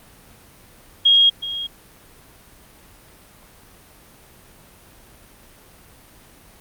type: tone with echo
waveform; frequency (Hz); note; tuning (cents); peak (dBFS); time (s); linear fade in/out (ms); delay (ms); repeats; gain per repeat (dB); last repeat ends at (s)
sine; 3266; G#7; -30; -10; 1.05-1.3; 10; 370; 1; -14; 1.67
effects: pink hiss -48 dBFS RMS until 6.6 s + Opus 32 kbps